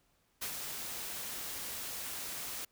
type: noise with ADSR envelope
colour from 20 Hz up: white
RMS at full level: -37 dBFS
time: 0.41-2.65 s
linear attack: 15 ms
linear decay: 82 ms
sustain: -4 dB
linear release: 5 ms
effects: pink hiss -73 dBFS RMS until 2.71 s